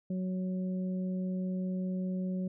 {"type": "harmonic tone", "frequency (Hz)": 185, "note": "F#3", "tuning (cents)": 0, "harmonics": [1, 2, 3], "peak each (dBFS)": [-31, -45, -45], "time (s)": [0.1, 2.48], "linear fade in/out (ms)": 5, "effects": []}